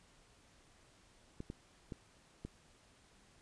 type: clicks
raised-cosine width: 3 ms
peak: -30 dBFS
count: 4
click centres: 1.404 / 1.501 / 1.922 / 2.45 s
effects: pink hiss -66 dBFS RMS until 3.41 s + resampled to 22050 Hz